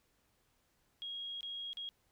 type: tone with dropouts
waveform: sine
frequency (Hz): 3283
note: G#7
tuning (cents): -21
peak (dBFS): -40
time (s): 1.02-1.89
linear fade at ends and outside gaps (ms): 0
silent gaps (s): 1.408-1.43 / 1.731-1.771
effects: pink hiss -75 dBFS RMS until 2.11 s